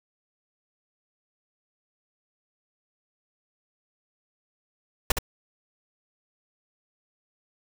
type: noise with echo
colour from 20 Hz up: pink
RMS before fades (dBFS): -19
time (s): 5.1-5.12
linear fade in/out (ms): 5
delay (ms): 67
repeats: 1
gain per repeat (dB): -6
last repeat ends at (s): 5.187
effects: none